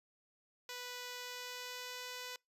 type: tone with pitch glide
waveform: 5% pulse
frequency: 493.9 to 497.9 Hz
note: B4 to B4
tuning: 0 to +14 cents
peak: -32 dBFS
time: 0.69-2.36 s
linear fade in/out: 2 ms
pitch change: +14 cents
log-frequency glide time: 1.15-2.02 s
effects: noise-tail reverb RT60 0.2 s tail -26 dB re dry + resampled to 32000 Hz